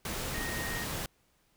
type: tone in noise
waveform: sine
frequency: 1864.7 Hz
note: A#6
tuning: in tune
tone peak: -38 dBFS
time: 0.34-0.84 s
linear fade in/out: 2 ms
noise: pink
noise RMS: -36 dBFS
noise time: 0.05-1.06 s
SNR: -5 dB
effects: pink hiss -70 dBFS RMS until 1.56 s